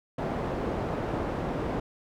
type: low-pass noise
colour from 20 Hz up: white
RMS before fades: -31 dBFS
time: 0.18-1.8 s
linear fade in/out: 5 ms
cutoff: 590 Hz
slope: 12 dB/octave
effects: none